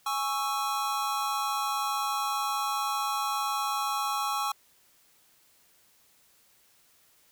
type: chord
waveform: square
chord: C# minor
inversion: second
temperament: equal with one note detuned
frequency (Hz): 830.6 / 1108.7 / 1323.9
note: G#5 / C#6 / E6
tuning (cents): 0 / 0 / +7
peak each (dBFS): -33 / -32 / -34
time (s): 0.06-4.52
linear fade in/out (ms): 5
effects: white hiss -63 dBFS RMS until 7.31 s